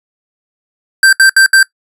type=tone bursts; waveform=square; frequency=1568 Hz; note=G6; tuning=in tune; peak=-4 dBFS; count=4; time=1.03-1.629 s; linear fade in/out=2 ms; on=98 ms; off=69 ms; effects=noise-tail reverb RT60 0.1 s tail -20 dB re dry + resampled to 32000 Hz